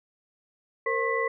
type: tone cluster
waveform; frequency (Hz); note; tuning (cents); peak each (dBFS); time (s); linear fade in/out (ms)
sine; 460.4 / 528 / 1079 / 1985; A#4 / C5 / C#6 / B6; -22 / +16 / -47 / +8; -28 / -32 / -30 / -29; 0.86-1.28; 5
effects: none